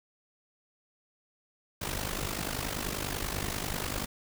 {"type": "noise with amplitude modulation", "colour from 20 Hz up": "pink", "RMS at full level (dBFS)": -31, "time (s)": [1.81, 4.06], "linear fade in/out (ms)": 10, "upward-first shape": "sine", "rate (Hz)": 50.3, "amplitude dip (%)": 75, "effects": []}